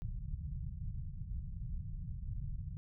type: low-pass noise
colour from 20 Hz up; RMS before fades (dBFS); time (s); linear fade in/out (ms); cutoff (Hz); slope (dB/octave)
pink; -41; 0.02-2.77; 0; 160; 48
effects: none